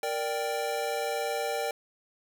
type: chord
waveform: square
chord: G minor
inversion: first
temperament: equal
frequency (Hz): 466.2 / 587.3 / 784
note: Bb4 / D5 / G5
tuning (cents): 0 / 0 / 0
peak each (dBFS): -34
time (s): 0.03-1.71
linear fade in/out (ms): 2
effects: none